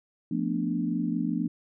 sine chord, B half-diminished seventh, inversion second, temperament equal with one note detuned, 174.61 / 222.4 / 246.9 / 293.7 Hz, F3 / A3 / B3 / D4, 0 / +19 / 0 / 0 cents, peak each -31 dBFS, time 0.31-1.48 s, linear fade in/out 5 ms, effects none

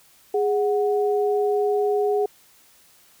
sine tone pair together, 413.7 / 737.1 Hz, G#4 / F#5, -7 / -7 cents, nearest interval minor seventh, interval 1000 cents, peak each -19 / -26 dBFS, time 0.34-2.26 s, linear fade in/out 5 ms, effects white hiss -55 dBFS RMS until 3.2 s

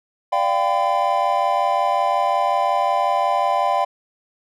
triangle chord, G dominant seventh, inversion second, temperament equal with one note detuned, 587.3 / 698.5 / 784 / 1012.6 Hz, D5 / F5 / G5 / B5, 0 / 0 / 0 / +43 cents, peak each -22 / -20 / -19 / -20 dBFS, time 0.32-3.85 s, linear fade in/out 10 ms, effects none

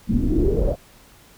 brown noise with low-pass filter sweep, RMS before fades -19 dBFS, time 0.07-0.76 s, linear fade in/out 50 ms, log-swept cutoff 210 to 620 Hz, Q 9.6, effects pink hiss -50 dBFS RMS until 1.37 s

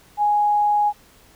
sine tone, 830.6 Hz, G#5, in tune, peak -15 dBFS, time 0.17-0.93 s, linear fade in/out 50 ms, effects pink hiss -52 dBFS RMS until 1.35 s

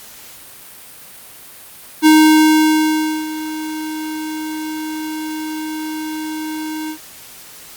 square tone with ADSR envelope, 311.1 Hz, D#4, in tune, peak -6 dBFS, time 2.02-6.98 s, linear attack 41 ms, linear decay 1200 ms, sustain -17 dB, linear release 82 ms, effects white hiss -38 dBFS RMS until 7.76 s + Opus 48 kbps

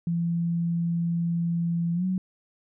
sine tone with pitch glide, 169.5 to 185.91 Hz, E3 to F#3, +49 to +9 cents, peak -23 dBFS, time 0.07-2.18 s, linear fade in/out 2 ms, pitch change +160 cents, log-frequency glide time 1.94-2.05 s, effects none

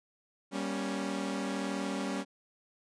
sawtooth chord, G diminished, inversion none, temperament equal with one note detuned, 196 / 237.4 / 277.2 Hz, G3 / Bb3 / Db4, 0 / +32 / 0 cents, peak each -32 / -36 / -32 dBFS, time 0.51-2.25 s, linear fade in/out 50 ms, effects resampled to 22050 Hz

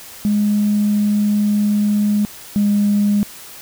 sine tone pair in turn, 207.7 / 205.1 Hz, G#3 / G#3, 0 / -21 cents, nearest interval unison, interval 21 cents, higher first, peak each -12 / -11 dBFS, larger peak second, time 0.25-2.25 / 2.56-3.23 s, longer first, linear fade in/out 0 ms, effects tanh soft clip ceiling -8 dBFS + white hiss -37 dBFS RMS until 3.61 s

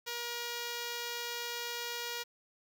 5% pulse tone, 476 Hz, A#4, 36 cents sharp, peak -25 dBFS, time 0.06-2.24 s, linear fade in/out 20 ms, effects 11-bit

